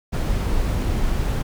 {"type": "noise", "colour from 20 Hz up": "brown", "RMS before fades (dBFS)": -21, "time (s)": [0.12, 1.43], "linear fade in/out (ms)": 20, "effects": []}